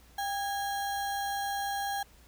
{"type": "tone with sample-and-hold", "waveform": "sine", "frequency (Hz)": 797, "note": "G5", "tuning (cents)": 28, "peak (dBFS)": -30, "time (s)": [0.18, 2.03], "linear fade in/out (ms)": 5, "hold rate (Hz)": 2450, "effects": ["added 60 Hz sine -57 dBFS peak until 2.27 s", "pink hiss -60 dBFS RMS until 2.27 s"]}